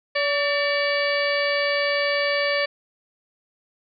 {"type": "harmonic tone with a mistuned harmonic", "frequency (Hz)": 572, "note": "D5", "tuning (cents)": -46, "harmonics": [1, 2, 3, 4, 5, 6, 7, 8], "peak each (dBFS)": [-23, -31, -26, -27, -33, -37, -38, -31], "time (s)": [0.15, 2.66], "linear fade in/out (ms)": 10, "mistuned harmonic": 3, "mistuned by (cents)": 68, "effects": []}